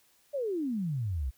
sine exponential sweep, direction down, 598 to 59.3 Hz, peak -29 dBFS, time 0.33-1.31 s, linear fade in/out 20 ms, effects white hiss -66 dBFS RMS until 1.37 s

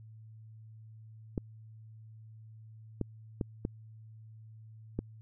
clicks, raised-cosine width 3 ms, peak -19 dBFS, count 5, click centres 1.378 / 3.013 / 3.412 / 3.651 / 4.99 s, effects added 110 Hz sine -49 dBFS peak until 5.21 s

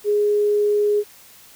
sine tone, 415.3 Hz, G#4, in tune, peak -15 dBFS, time 0.04-1.04 s, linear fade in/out 50 ms, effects white hiss -47 dBFS RMS until 1.55 s

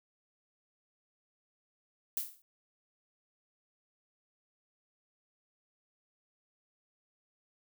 violet noise with exponential decay, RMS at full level -31 dBFS, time 2.17-2.42 s, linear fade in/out 1 ms, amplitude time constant 54 ms, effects none

